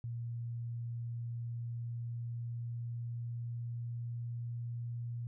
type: tone with pitch glide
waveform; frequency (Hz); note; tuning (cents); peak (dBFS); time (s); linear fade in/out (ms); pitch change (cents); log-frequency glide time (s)
sine; 117.8 to 118.69; A#2 to A#2; +19 to +32; -37; 0.04-5.27; 0; +13; 1.26-4.99
effects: none